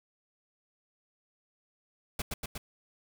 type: noise with echo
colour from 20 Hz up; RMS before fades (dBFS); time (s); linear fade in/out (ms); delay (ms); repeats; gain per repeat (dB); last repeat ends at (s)
pink; -33; 2.19-2.22; 5; 120; 3; -2; 2.58
effects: none